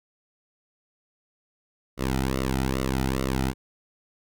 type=tone with flanger; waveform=sawtooth; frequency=65.7 Hz; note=C2; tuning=8 cents sharp; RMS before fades=-26 dBFS; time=1.97-3.54 s; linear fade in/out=50 ms; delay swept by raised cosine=1.2 to 1.84 ms; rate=2.4 Hz; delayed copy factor=-1; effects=none